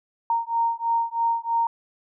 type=beating tone pair; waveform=sine; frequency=924 / 927.1 Hz; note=A#5 / A#5; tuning=-16 / -10 cents; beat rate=3.1 Hz; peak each=-24 / -24 dBFS; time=0.3-1.67 s; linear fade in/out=2 ms; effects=none